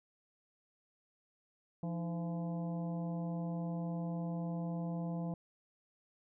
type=harmonic tone with a mistuned harmonic; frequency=170 Hz; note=F3; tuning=46 cents flat; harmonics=1 / 2 / 3 / 4 / 5 / 6; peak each=-36 / -47 / -48 / -48 / -53 / -58 dBFS; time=1.83-5.34 s; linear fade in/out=2 ms; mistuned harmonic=2; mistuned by=-140 cents; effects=none